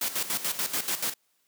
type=noise with tremolo; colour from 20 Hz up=white; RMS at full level=-28 dBFS; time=0.01-1.14 s; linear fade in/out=5 ms; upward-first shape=square; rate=6.9 Hz; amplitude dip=70%; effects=white hiss -71 dBFS RMS until 1.47 s + high-pass 150 Hz 12 dB/octave